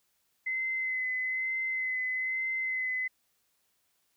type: tone with vibrato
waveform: sine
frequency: 2045 Hz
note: C7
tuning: 40 cents flat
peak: -29 dBFS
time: 0.46-3.08 s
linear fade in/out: 10 ms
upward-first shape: sine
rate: 1.1 Hz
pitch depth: 18 cents each way
effects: white hiss -74 dBFS RMS until 4.16 s